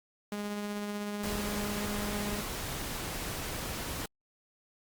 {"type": "tone with tremolo", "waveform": "sawtooth", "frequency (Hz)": 206.3, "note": "G#3", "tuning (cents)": -11, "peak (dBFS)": -29, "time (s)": [0.32, 2.41], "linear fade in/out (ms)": 2, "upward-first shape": "triangle", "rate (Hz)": 16, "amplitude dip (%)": 30}
{"type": "noise", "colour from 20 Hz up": "pink", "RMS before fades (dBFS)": -37, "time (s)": [1.23, 4.06], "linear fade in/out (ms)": 5}
{"effects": ["Opus 48 kbps"]}